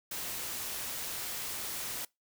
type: noise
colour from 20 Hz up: white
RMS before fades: -38 dBFS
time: 0.11-2.05 s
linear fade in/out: 5 ms
effects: noise-tail reverb RT60 0.2 s tail -24 dB re dry